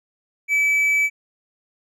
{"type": "tone", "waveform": "triangle", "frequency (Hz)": 2300, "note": "D7", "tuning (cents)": -37, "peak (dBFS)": -14, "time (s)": [0.48, 1.1], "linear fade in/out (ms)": 50, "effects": []}